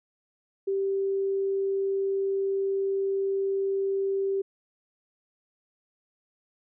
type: tone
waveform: sine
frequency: 390.7 Hz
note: G4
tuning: 6 cents flat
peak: -24 dBFS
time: 0.67-4.42 s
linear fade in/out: 10 ms
effects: none